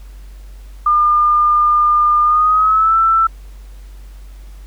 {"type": "tone with pitch glide", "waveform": "sine", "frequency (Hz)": [1206, 1330.4], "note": ["D6", "E6"], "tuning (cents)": [46, 16], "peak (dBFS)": -9, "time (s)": [0.86, 3.27], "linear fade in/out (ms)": 5, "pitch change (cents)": 170, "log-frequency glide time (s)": [2.23, 2.97], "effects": ["added 48 Hz sine -32 dBFS peak until 4.66 s", "pink hiss -50 dBFS RMS until 4.66 s"]}